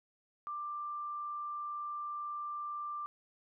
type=tone; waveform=sine; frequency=1183 Hz; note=D6; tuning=12 cents sharp; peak=-37 dBFS; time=0.47-3.06 s; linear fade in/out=0 ms; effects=none